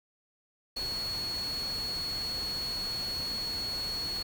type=tone in noise; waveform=sine; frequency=4356 Hz; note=C#8; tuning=31 cents flat; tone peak=-32 dBFS; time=0.76-4.23 s; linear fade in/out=10 ms; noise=pink; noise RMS=-42 dBFS; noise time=0.76-4.23 s; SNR=+7 dB; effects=none